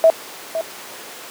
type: tone with echo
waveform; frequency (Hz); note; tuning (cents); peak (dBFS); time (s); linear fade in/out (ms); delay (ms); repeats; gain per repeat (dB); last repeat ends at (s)
sine; 650; E5; -24; -6; 0.04-0.1; 0; 510; 1; -12; 0.61
effects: pink hiss -34 dBFS RMS until 1.3 s + high-pass 400 Hz 12 dB/octave